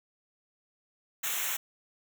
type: noise with comb filter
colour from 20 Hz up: white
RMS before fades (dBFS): -32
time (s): 1.23-1.57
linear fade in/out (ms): 10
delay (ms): 0.21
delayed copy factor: -1
effects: none